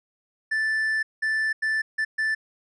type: tone bursts at uneven times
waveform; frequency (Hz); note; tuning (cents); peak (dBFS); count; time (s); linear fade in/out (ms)
triangle; 1760; A6; 0; -20; 5; 0.51-1.03 / 1.22-1.53 / 1.62-1.82 / 1.98-2.05 / 2.18-2.35; 10
effects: resampled to 22050 Hz